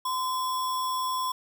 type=tone with sample-and-hold; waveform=sine; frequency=1028 Hz; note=C6; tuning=31 cents flat; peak=-26 dBFS; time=0.05-1.32 s; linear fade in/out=5 ms; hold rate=4410 Hz; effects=none